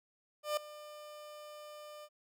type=tone with ADSR envelope; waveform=30% pulse; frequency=600 Hz; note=D5; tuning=37 cents sharp; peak=-27 dBFS; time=0.43-2.09 s; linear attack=140 ms; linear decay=4 ms; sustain=-18 dB; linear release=53 ms; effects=none